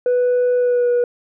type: tone with pitch glide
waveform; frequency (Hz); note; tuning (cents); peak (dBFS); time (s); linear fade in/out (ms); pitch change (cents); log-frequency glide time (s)
sine; 493.9 to 484.9; B4 to B4; 0 to -32; -11; 0.06-1.04; 2; -32; 0.57-0.89
effects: tanh soft clip ceiling -12 dBFS